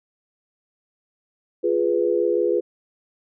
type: chord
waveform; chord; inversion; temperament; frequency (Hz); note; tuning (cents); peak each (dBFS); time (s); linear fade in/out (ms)
sine; F diminished; none; equal; 349.2 / 415.3 / 493.9; F4 / Ab4 / Cb5; 0 / 0 / 0; -22; 1.63-2.61; 20
effects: none